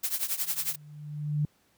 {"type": "noise with tremolo", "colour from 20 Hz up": "blue", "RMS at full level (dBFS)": -27, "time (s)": [0.03, 0.76], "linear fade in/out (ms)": 10, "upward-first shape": "triangle", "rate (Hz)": 11, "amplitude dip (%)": 90}
{"type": "tone with exponential growth", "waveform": "sine", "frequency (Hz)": 148.8, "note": "D3", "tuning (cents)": 23, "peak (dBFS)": -22, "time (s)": [0.43, 1.45], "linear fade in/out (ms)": 2, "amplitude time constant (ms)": 220}
{"effects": ["pink hiss -67 dBFS RMS until 1.77 s", "high-pass 80 Hz 12 dB/octave"]}